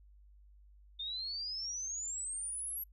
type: exponential sweep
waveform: sine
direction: up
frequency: 3596 to 11810 Hz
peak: -37 dBFS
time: 0.99-2.84 s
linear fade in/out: 10 ms
effects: noise-tail reverb RT60 0.1 s tail -24 dB re dry + added 50 Hz sine -57 dBFS peak until 2.92 s